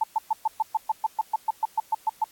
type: tone bursts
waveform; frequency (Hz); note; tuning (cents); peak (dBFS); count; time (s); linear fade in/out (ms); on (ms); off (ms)
sine; 880; A5; 0; -19; 16; 0.01-2.242; 5; 27; 120
effects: white hiss -55 dBFS RMS until 2.31 s + AAC 64 kbps